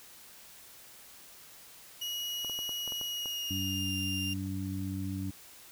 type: tone with pitch glide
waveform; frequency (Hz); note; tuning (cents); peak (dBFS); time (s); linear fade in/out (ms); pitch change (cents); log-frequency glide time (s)
35% pulse; 2903 to 2798; F#7 to F7; -34 to +3; -32; 2.01-4.34; 10; -63; 3.05-3.94
type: clicks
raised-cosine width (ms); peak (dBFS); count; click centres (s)
1; -31; 8; 2.447 / 2.497 / 2.59 / 2.693 / 2.877 / 2.922 / 3.013 / 3.258
type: harmonic tone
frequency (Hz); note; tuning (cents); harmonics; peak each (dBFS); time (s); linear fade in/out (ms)
95.8; G2; -39; 1 / 2 / 3; -36 / -38 / -38; 3.5-5.31; 10
effects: white hiss -53 dBFS RMS until 5.71 s